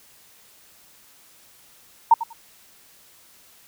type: tone with echo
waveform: sine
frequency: 917 Hz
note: A#5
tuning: 29 cents flat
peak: -8 dBFS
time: 2.11-2.14 s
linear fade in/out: 5 ms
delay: 96 ms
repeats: 2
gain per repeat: -15 dB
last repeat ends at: 2.332 s
effects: white hiss -53 dBFS RMS until 3.67 s